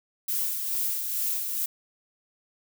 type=noise with tremolo; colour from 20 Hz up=violet; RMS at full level=-27 dBFS; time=0.28-1.66 s; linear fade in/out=5 ms; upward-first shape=sine; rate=2.3 Hz; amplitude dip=40%; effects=none